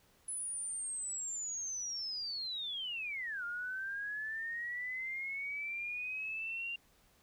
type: linear two-way sweep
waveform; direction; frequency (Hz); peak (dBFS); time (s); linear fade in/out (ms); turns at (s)
sine; down then up; 10170 to 1396.9 to 2791; -37; 0.28-6.76; 5; 3.44
effects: pink hiss -68 dBFS RMS until 7.22 s